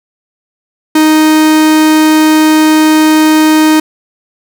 45% pulse tone, 311.1 Hz, D#4, in tune, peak -4 dBFS, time 0.95-3.8 s, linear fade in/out 5 ms, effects none

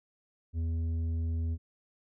sine tone with tanh clipping, 82.3 Hz, E2, 2 cents flat, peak -30 dBFS, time 0.53-1.58 s, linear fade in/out 50 ms, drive 7 dB, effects none

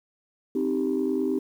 sine chord, C minor, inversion none, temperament equal, 261.6 / 311.1 / 392 Hz, C4 / Eb4 / G4, 0 / 0 / 0 cents, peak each -26 / -27 / -26 dBFS, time 0.55-1.39 s, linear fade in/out 5 ms, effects tanh soft clip ceiling -16 dBFS + 9-bit

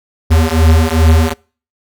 square beating tone pair, 79 / 81.5 Hz, D#2 / E2, +27 / -19 cents, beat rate 2.5 Hz, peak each -11 dBFS, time 0.3-1.34 s, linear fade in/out 20 ms, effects noise-tail reverb RT60 0.4 s tail -26 dB re dry

